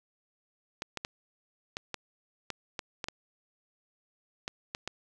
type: clicks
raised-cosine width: 0.2 ms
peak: -17 dBFS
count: 12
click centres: 0.821 / 0.973 / 1.049 / 1.769 / 1.943 / 2.503 / 2.792 / 3.042 / 3.085 / 4.479 / 4.749 / 4.876 s
effects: none